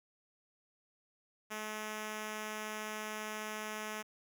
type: tone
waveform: 5% pulse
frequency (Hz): 214.6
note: A3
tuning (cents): -43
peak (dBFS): -28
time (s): 1.5-4.03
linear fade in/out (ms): 20
effects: none